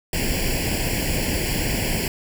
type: noise with comb filter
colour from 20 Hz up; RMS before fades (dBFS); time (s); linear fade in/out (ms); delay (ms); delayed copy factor
pink; -23; 0.13-2.08; 2; 0.4; +0.95
effects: none